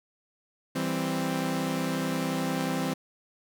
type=chord; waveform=sawtooth; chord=C major; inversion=first; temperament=equal; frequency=164.81 / 196 / 261.6 Hz; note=E3 / G3 / C4; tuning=0 / 0 / 0 cents; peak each=-28 / -30 / -26 dBFS; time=0.75-2.94 s; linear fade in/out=10 ms; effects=none